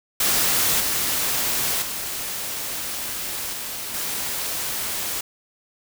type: noise with level steps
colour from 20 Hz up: white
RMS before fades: -20 / -23 / -29 / -31 / -27 dBFS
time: 0.2-5.21 s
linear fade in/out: 5 ms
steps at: 0.8 / 1.82 / 3.53 / 3.94 s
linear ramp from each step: 2 ms
effects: none